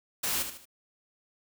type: noise with echo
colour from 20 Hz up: white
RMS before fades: -30 dBFS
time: 0.23-0.43 s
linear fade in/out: 10 ms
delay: 75 ms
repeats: 3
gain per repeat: -8 dB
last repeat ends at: 0.655 s
effects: none